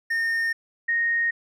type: tone pair in turn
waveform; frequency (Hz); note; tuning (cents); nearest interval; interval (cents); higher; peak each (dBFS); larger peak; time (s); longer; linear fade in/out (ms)
triangle / sine; 1830 / 1859.8; A#6 / A#6; -32 / -5; unison; 27; second; -20; neither; 0.1-0.53 / 0.88-1.31; neither; 10
effects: none